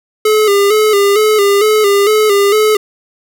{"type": "tone with vibrato", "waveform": "square", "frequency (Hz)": 415.3, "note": "G#4", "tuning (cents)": 0, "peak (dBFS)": -8, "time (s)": [0.25, 2.77], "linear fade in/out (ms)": 5, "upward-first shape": "square", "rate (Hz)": 2.2, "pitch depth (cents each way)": 58, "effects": []}